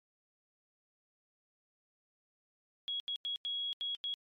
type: tone bursts at uneven times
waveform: sine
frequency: 3322 Hz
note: G#7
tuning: in tune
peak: -34 dBFS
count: 6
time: 2.88-3 / 3.08-3.16 / 3.25-3.36 / 3.45-3.73 / 3.81-3.95 / 4.04-4.14 s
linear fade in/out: 0 ms
effects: MP3 64 kbps